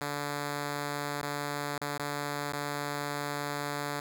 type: tone with dropouts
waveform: 5% pulse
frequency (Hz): 144.9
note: D3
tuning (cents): -23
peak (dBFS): -21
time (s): 0.01-4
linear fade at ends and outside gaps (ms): 2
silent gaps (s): 1.217-1.228 / 1.779-1.815 / 1.978-1.996 / 2.523-2.534
effects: none